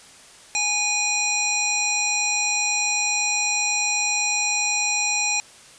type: harmonic tone with a mistuned harmonic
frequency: 821 Hz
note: G#5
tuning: 20 cents flat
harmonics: 1 / 3 / 5 / 7 / 9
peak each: -30 / -24 / -29 / -26 / -26 dBFS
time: 0.55-5.4 s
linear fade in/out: 0 ms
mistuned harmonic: 1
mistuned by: +29 cents
effects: white hiss -47 dBFS RMS until 5.78 s + resampled to 22050 Hz

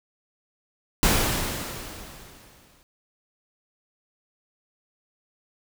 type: noise with exponential decay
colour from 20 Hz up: pink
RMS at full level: -19 dBFS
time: 1.03-2.83 s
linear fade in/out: 0 ms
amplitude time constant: 390 ms
effects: none

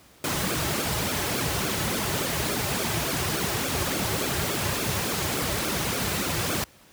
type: noise with flanger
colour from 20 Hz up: pink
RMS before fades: -27 dBFS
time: 0.24-6.64 s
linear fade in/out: 2 ms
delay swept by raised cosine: 1 to 4.3 ms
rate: 3.5 Hz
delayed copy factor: -0.75
effects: pink hiss -54 dBFS RMS until 6.92 s + high-pass 60 Hz 12 dB/octave

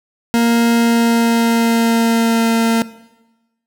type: tone with pitch glide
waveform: 40% pulse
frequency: 233.1 to 228.2 Hz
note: A#3 to A#3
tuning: 0 to -37 cents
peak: -10 dBFS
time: 0.34-2.82 s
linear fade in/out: 0 ms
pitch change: -37 cents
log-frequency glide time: 0.74-2.51 s
effects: noise-tail reverb RT60 1.0 s tail -18 dB re dry

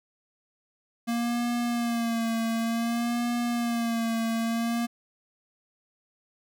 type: tone with vibrato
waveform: square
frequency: 233.1 Hz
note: A#3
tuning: in tune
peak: -26 dBFS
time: 1.07-4.87 s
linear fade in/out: 20 ms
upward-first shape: sine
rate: 0.55 Hz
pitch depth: 45 cents each way
effects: none

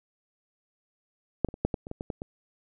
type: clicks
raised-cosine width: 2 ms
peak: -9 / -23 / -27 / -10 / -15 / -26 / -21 / -20 / -18 / -22 dBFS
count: 10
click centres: 1.447 / 1.487 / 1.541 / 1.65 / 1.742 / 1.869 / 1.914 / 2.009 / 2.102 / 2.219 s
effects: none

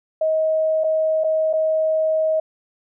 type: tone with dropouts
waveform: sine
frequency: 632 Hz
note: D#5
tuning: 27 cents sharp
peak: -16 dBFS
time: 0.21-2.4 s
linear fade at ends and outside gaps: 5 ms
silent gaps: 0.838-0.842 / 1.238-1.243 / 1.53-1.535 s
effects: none

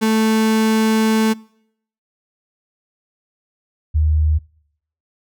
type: tone pair in turn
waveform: 35% pulse / sine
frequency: 220 / 77.07 Hz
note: A3 / D#2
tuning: 0 / -16 cents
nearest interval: octave + tritone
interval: 1816 cents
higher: first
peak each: -12 dBFS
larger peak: neither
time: 0.01-1.34 / 3.94-4.39 s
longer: first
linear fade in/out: 20 ms
effects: noise-tail reverb RT60 0.7 s tail -25 dB re dry

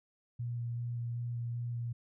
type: tone with vibrato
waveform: sine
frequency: 119.1 Hz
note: A#2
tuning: 38 cents sharp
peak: -34 dBFS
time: 0.39-1.93 s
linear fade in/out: 10 ms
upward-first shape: square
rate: 2.6 Hz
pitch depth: 10 cents each way
effects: none

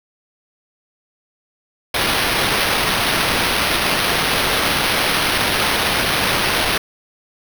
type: noise with sample-and-hold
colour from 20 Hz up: white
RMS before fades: -18 dBFS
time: 1.94-6.78 s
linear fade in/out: 5 ms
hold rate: 7350 Hz
effects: none

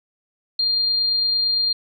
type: tone with amplitude modulation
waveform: sine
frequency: 4200 Hz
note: C8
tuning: 6 cents sharp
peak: -16 dBFS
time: 0.59-1.73 s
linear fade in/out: 5 ms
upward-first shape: sine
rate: 28.8 Hz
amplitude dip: 25%
effects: none

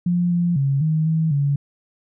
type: tone with pitch steps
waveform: sine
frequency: 175.7 / 173.6 / 137.9 / 157.1 / 160.3 / 141.9 Hz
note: F3 / F3 / C#3 / D#3 / E3 / C#3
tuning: +11 / -10 / -9 / +17 / -48 / +41 cents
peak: -16 dBFS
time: 0.06-1.56 s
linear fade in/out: 5 ms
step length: 250 ms
effects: none

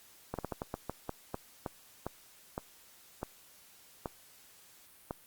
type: slowing click train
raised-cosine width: 1 ms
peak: -21 dBFS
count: 15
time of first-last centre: 0.34-5.109 s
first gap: 47 ms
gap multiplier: 1.27
effects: white hiss -59 dBFS RMS until 5.26 s + Opus 48 kbps

